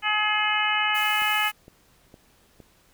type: harmonic tone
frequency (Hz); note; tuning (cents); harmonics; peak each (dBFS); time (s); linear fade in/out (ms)
423.9; G#4; +35; 2 / 3 / 4 / 5 / 6 / 7; -28 / -28 / -28 / -28 / -28 / -28; 0.02-1.52; 50
type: noise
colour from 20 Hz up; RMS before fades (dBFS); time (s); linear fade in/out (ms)
blue; -37; 0.94-1.52; 20
type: click train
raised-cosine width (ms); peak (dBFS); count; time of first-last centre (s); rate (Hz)
2; -32; 4; 1.22-2.602; 2.17
effects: pink hiss -60 dBFS RMS until 2.93 s